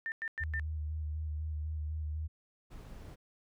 sine tone bursts, 1796 Hz, A6, 35 cents sharp, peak -34 dBFS, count 4, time 0.06-0.596 s, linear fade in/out 0 ms, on 59 ms, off 100 ms
sine tone with vibrato, 77 Hz, D#2, 17 cents flat, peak -34 dBFS, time 0.4-2.28 s, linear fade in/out 20 ms, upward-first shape square, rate 4 Hz, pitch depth 25 cents each way
brown noise, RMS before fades -48 dBFS, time 2.7-3.16 s, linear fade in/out 20 ms
effects none

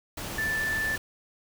sine tone in noise, 1760 Hz, A6, in tune, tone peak -26 dBFS, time 0.38-0.96 s, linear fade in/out 5 ms, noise pink, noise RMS -36 dBFS, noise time 0.17-0.98 s, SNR +7 dB, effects none

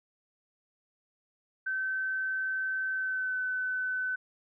sine tone with pitch glide, 1537 to 1511.5 Hz, G6 to F#6, -35 to +36 cents, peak -29 dBFS, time 1.66-4.16 s, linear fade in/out 10 ms, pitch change -29 cents, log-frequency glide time 2.92-3.39 s, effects none

